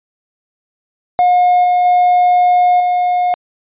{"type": "tone with level steps", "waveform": "triangle", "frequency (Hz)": 718, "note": "F5", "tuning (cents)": 48, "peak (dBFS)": [-5, -7, -5, -9], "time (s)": [1.19, 3.34], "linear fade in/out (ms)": 0, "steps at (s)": [1.64, 1.85, 2.8], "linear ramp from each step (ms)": 2, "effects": ["tanh soft clip ceiling -1 dBFS", "resampled to 8000 Hz"]}